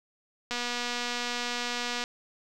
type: click train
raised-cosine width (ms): 0.2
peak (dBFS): -15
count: 371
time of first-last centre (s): 0.51-2.039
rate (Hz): 242
effects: none